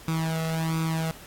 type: tone with flanger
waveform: sawtooth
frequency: 161.7 Hz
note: E3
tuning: 33 cents flat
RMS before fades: -27 dBFS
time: 0.08-1.11 s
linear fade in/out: 0 ms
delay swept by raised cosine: 0.82 to 1.52 ms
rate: 1.4 Hz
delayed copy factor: +0.8
effects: pink hiss -47 dBFS RMS until 1.26 s + AAC 64 kbps